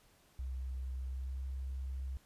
sine tone with pitch glide, 64.7 to 66.06 Hz, C2 to C2, -19 to +17 cents, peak -37 dBFS, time 0.39-2.17 s, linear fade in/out 0 ms, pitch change +36 cents, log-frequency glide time 1.06-1.38 s, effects pink hiss -67 dBFS RMS until 2.25 s + resampled to 32000 Hz

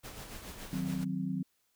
pink noise with tremolo, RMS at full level -44 dBFS, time 0.03-1.05 s, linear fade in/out 20 ms, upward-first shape sine, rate 7.1 Hz, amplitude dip 45%
sine chord, C diminished, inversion first, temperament equal, 155.56 / 185 / 261.6 Hz, Eb3 / Gb3 / C4, 0 / 0 / 0 cents, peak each -38 / -34 / -37 dBFS, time 0.73-1.43 s, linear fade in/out 2 ms
effects white hiss -75 dBFS RMS until 1.75 s

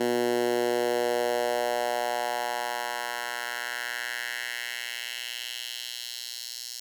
10% pulse tone with high-pass filter sweep, 120.7 Hz, B2, 39 cents flat, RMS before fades -30 dBFS, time 0-6.8 s, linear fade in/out 5 ms, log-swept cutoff 300 to 5000 Hz, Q 2.1, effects none

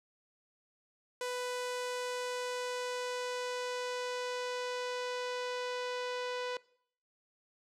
sawtooth tone with low-pass filter sweep, 496.4 Hz, B4, 9 cents sharp, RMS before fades -37 dBFS, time 1.21-6.57 s, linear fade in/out 2 ms, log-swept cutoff 9600 to 4500 Hz, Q 1, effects noise-tail reverb RT60 0.6 s tail -21 dB re dry

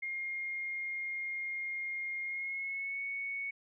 sine tone with pitch glide, 2130 to 2220 Hz, C7 to C#7, +30 to +2 cents, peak -35 dBFS, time 0.02-3.51 s, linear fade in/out 10 ms, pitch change +72 cents, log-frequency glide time 2.23-3.01 s, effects none

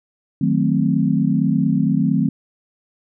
sine chord, D# diminished seventh, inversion none, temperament equal with one note detuned, 155.56 / 184.25 / 220 / 261.6 Hz, D#3 / F#3 / A3 / C4, 0 / -7 / 0 / 0 cents, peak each -20 dBFS, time 0.41-2.29 s, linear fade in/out 5 ms, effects none

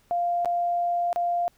sine tone with dropouts, 697 Hz, F5, 4 cents flat, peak -22 dBFS, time 0.11-1.48 s, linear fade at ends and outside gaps 0 ms, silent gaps 0.448-0.457 / 1.129-1.16 s, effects pink hiss -63 dBFS RMS until 1.57 s

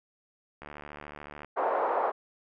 click train, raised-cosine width 0.5 ms, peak -27 dBFS, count 62, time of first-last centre 0.62-1.447 s, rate 73.8 Hz
white band-pass noise, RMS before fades -28 dBFS, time 1.56-2.12 s, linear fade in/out 20 ms, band 450 to 1000 Hz, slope 24 dB/octave
effects none

